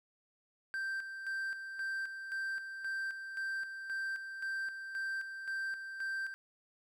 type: tone with tremolo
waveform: triangle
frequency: 1568 Hz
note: G6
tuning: in tune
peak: -33 dBFS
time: 0.74-6.34 s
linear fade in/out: 0 ms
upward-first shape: square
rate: 1.9 Hz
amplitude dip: 55%
effects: none